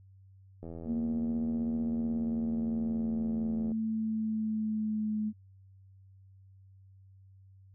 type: click train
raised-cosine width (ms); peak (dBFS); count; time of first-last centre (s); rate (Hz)
2; -30; 257; 0.63-3.718; 82.9
type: tone with pitch glide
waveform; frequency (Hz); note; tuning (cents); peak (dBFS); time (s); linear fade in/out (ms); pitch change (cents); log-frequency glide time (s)
sine; 233.1 to 213.8; A#3 to A3; 0 to -49; -29; 0.85-5.33; 50; -149; 1.77-5.18
effects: added 96 Hz sine -54 dBFS peak until 7.74 s